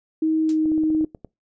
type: tone with pitch glide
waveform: sine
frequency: 316.5 to 313.2 Hz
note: D#4 to D#4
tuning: +30 to +11 cents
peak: -17 dBFS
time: 0.22-1.05 s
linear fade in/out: 5 ms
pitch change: -19 cents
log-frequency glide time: 0.42-0.56 s
type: noise with exponential decay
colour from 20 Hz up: blue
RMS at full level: -31 dBFS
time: 0.49-0.6 s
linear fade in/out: 2 ms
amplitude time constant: 23 ms
type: clicks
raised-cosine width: 2 ms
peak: -24 dBFS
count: 10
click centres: 0.657 / 0.718 / 0.779 / 0.836 / 0.903 / 0.949 / 1.01 / 1.043 / 1.148 / 1.247 s
effects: noise-tail reverb RT60 0.2 s tail -23 dB re dry + resampled to 16000 Hz